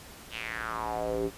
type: tone with band-pass filter sweep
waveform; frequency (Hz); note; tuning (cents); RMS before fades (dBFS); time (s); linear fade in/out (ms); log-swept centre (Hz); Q
square; 56.7; A#1; -47; -33; 0.3-1.31; 50; 3100 to 340; 4.4
effects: pink hiss -48 dBFS RMS until 1.37 s + resampled to 32000 Hz